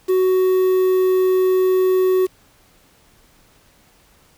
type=tone with quantisation; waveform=triangle; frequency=372.2 Hz; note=F#4; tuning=10 cents sharp; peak=-11 dBFS; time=0.08-2.27 s; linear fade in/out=20 ms; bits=6; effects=pink hiss -54 dBFS RMS until 4.37 s